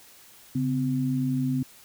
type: tone pair together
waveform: sine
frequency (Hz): 138.59 / 256.4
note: C#3 / C4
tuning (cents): 0 / -35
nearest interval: major seventh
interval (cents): 1065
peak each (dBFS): -27 / -25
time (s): 0.55-1.63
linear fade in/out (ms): 5
effects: white hiss -52 dBFS RMS until 1.84 s